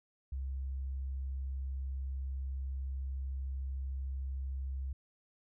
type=tone; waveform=sine; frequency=66.7 Hz; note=C2; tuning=34 cents sharp; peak=-35 dBFS; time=0.32-4.93 s; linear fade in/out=5 ms; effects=none